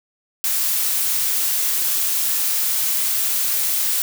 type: noise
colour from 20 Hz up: blue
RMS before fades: -20 dBFS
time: 0.44-4.02 s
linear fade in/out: 0 ms
effects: none